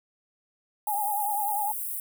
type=tone with vibrato; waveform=sine; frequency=827 Hz; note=G#5; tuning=8 cents flat; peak=-26 dBFS; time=0.87-1.72 s; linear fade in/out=5 ms; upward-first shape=triangle; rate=10 Hz; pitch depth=75 cents each way
type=high-pass noise; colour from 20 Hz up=white; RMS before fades=-33 dBFS; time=0.87-2 s; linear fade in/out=2 ms; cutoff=9200 Hz; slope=48 dB/octave
effects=none